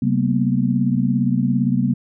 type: tone cluster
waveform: sine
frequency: 133.4 / 191.5 / 229.1 / 246.6 Hz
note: C3 / G3 / A#3 / B3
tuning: +34 / -40 / -30 / -2 cents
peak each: -21 dBFS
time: 0.02-1.94 s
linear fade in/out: 5 ms
effects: none